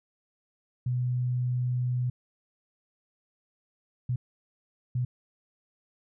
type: tone bursts at uneven times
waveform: sine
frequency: 124.5 Hz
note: B2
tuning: 14 cents sharp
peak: -25 dBFS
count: 3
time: 0.86-2.1 / 4.09-4.16 / 4.95-5.05 s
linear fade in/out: 5 ms
effects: none